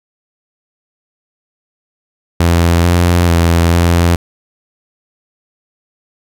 sawtooth tone with pitch steps, 85 / 87.1 / 84.5 / 85.7 Hz, F2 / F2 / E2 / F2, -46 / -4 / +43 / -32 cents, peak -4 dBFS, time 2.4-4.16 s, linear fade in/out 5 ms, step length 440 ms, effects none

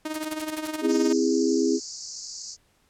sawtooth tone with tremolo, 310.4 Hz, D#4, 4 cents flat, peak -23 dBFS, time 0.05-1.13 s, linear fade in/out 5 ms, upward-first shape sine, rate 19 Hz, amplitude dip 65%
white noise bursts, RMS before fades -35 dBFS, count 8, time 0.14-0.759 s, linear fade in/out 2 ms, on 24 ms, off 61 ms
sine chord, C augmented, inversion none, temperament equal with one note detuned, 261.6 / 329.6 / 408.6 Hz, C4 / E4 / G#4, 0 / 0 / -28 cents, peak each -24 dBFS, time 0.81-1.8 s, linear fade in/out 50 ms
white band-pass noise, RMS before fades -38 dBFS, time 0.87-2.57 s, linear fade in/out 50 ms, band 4500 to 7200 Hz, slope 96 dB/octave
effects pink hiss -65 dBFS RMS until 2.89 s + low-pass 12000 Hz 12 dB/octave

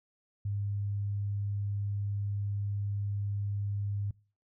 sine tone, 101.3 Hz, G#2, 43 cents flat, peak -30 dBFS, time 0.45-4.11 s, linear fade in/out 5 ms, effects noise-tail reverb RT60 0.4 s tail -24 dB re dry

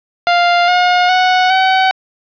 sawtooth tone with pitch steps, 698.5 / 717.7 / 737.5 / 757.8 Hz, F5 / F5 / F#5 / F#5, 0 / +47 / -6 / +41 cents, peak -5 dBFS, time 0.27-1.91 s, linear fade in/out 0 ms, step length 410 ms, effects resampled to 11025 Hz + 7-bit

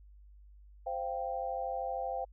sine chord, C suspended fourth, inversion none, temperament equal with one note detuned, 523.3 / 691.2 / 784 Hz, C5 / F5 / G5, 0 / -18 / 0 cents, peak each -38 / -38 / -37 dBFS, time 0.86-2.25 s, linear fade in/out 10 ms, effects added 50 Hz sine -53 dBFS peak until 2.32 s

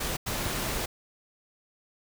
pink noise bursts at uneven times, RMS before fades -31 dBFS, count 2, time 0-0.17 / 0.26-0.86 s, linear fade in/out 10 ms, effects none

